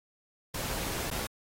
pink noise with dropouts, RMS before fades -35 dBFS, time 0.54-1.27 s, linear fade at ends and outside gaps 5 ms, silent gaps 1.103-1.111 s, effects AAC 48 kbps

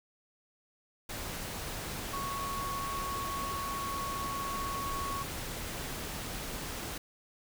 sine tone in noise, 1108.7 Hz, C#6, in tune, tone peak -35 dBFS, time 2.13-5.23 s, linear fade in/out 5 ms, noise pink, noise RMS -39 dBFS, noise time 1.09-6.98 s, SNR +1 dB, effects none

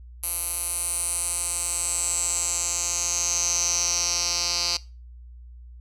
10% pulse tone with band-pass filter sweep, 173.7 Hz, F3, 9 cents flat, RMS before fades -26 dBFS, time 0.23-4.77 s, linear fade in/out 5 ms, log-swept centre 11000 to 5000 Hz, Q 7, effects noise-tail reverb RT60 0.3 s tail -20 dB re dry + added 60 Hz sine -41 dBFS peak until 5.8 s

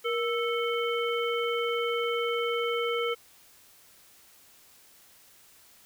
harmonic tone with a mistuned harmonic, 440 Hz, A4, in tune, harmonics 1 / 3 / 5 / 7, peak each -28 / -33 / -35 / -36 dBFS, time 0.04-3.15 s, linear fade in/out 20 ms, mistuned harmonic 1, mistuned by +120 cents, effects white hiss -57 dBFS RMS until 5.85 s

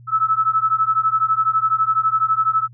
sine beating tone pair, 1299 / 1311 Hz, E6 / E6, -26 / -10 cents, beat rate 12 Hz, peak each -18 dBFS, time 0.07-2.68 s, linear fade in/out 50 ms, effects added 120 Hz sine -41 dBFS peak until 2.73 s

